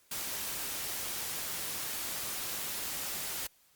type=noise; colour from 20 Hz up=white; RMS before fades=-37 dBFS; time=0.11-3.47 s; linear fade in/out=5 ms; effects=white hiss -66 dBFS RMS until 3.75 s + Opus 48 kbps